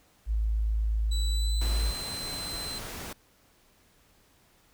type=tone; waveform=sine; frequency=54 Hz; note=A1; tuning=32 cents flat; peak=-24 dBFS; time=0.26-1.94 s; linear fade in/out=50 ms
type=tone with pitch glide; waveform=35% pulse; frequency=3946 to 4073 Hz; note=B7 to C8; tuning=-2 to -47 cents; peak=-34 dBFS; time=1.11-2.79 s; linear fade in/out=10 ms; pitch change=+55 cents; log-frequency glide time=1.3-1.86 s
type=noise; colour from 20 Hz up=pink; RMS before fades=-39 dBFS; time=1.61-3.13 s; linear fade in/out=5 ms
effects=pink hiss -63 dBFS RMS until 4.73 s